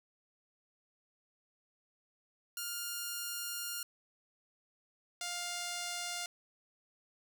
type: tone pair in turn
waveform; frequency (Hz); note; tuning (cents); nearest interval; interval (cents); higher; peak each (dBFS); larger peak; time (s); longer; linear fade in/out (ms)
5% pulse; 1410 / 703; F6 / F5; +16 / +11; octave; 1205; first; -26; neither; 2.57-3.83 / 5.21-6.26; first; 2
effects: none